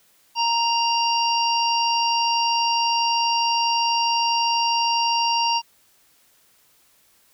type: harmonic tone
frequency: 932.3 Hz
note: A#5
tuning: in tune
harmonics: 1 / 3 / 5 / 6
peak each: -20 / -25 / -27 / -28 dBFS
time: 0.35-5.62 s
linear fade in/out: 50 ms
effects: white hiss -59 dBFS RMS until 7.33 s